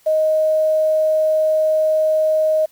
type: tone with quantisation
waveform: sine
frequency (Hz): 625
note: D#5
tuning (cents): +8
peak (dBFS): -13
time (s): 0.06-2.66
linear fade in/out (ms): 10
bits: 7
effects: white hiss -55 dBFS RMS until 2.71 s